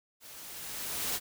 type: noise with level ramp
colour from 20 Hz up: white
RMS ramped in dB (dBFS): -50 to -31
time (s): 0.2-1.2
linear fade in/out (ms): 50
effects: none